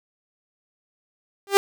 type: tone with exponential growth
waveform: sawtooth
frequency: 397.3 Hz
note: G4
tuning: 23 cents sharp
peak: -5 dBFS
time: 1.47-1.57 s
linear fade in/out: 0 ms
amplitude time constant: 21 ms
effects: none